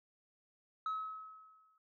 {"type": "tone with exponential decay", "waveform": "sine", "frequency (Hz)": 1285, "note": "E6", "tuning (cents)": -45, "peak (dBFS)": -31, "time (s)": [0.86, 1.78], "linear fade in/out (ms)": 2, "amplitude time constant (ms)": 200, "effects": ["tanh soft clip ceiling -33 dBFS"]}